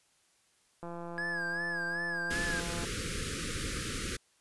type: click train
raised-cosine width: 1 ms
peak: -29 dBFS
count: 346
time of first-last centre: 0.83-2.848 s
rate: 171 Hz
type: tone with vibrato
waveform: triangle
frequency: 1661.2 Hz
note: G#6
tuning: in tune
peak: -31 dBFS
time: 1.18-2.6 s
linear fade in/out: 0 ms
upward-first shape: sine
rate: 2.6 Hz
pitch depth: 87 cents each way
type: band-stop noise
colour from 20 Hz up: pink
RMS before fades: -36 dBFS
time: 2.3-4.17 s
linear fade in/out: 10 ms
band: 530 to 1200 Hz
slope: 96 dB/octave
effects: white hiss -69 dBFS RMS until 4.4 s + resampled to 24000 Hz